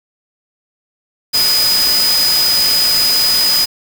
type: tone in noise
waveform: sine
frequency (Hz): 4978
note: D#8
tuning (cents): 0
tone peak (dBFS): -11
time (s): 1.33-3.66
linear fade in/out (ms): 20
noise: white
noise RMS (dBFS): -18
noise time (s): 1.33-3.66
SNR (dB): +4
effects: none